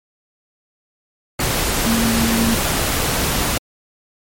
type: tone in noise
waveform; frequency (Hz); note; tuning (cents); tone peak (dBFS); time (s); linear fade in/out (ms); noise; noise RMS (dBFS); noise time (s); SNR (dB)
sine; 228.5; A#3; -34; -16; 1.86-2.55; 5; pink; -19; 1.39-3.58; 0
effects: MP3 64 kbps